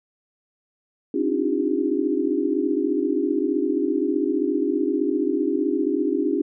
sine tone cluster, 269.1 / 297.2 / 312.4 / 351.1 / 401.4 Hz, C4 / D4 / D#4 / F4 / G4, +49 / +21 / +7 / +9 / +41 cents, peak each -26 dBFS, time 1.14-6.42 s, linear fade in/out 5 ms, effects none

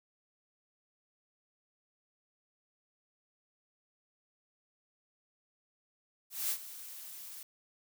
blue noise with ADSR envelope, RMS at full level -32 dBFS, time 6.3-7.43 s, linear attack 200 ms, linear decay 75 ms, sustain -15 dB, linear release 3 ms, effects none

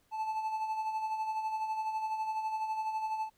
triangle tone with tremolo, 874 Hz, A5, 12 cents flat, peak -28 dBFS, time 0.11-3.3 s, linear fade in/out 50 ms, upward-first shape sine, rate 12 Hz, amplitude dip 50%, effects pink hiss -71 dBFS RMS until 3.37 s

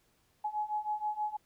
sine beating tone pair, 842 / 848.3 Hz, G#5 / G#5, +24 / +36 cents, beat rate 6.3 Hz, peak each -36 / -34 dBFS, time 0.44-1.37 s, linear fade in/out 10 ms, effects pink hiss -71 dBFS RMS until 1.45 s

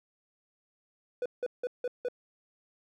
triangle tone bursts, 493.9 Hz, B4, in tune, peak -27 dBFS, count 5, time 1.22-2.085 s, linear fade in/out 2 ms, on 37 ms, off 170 ms, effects none

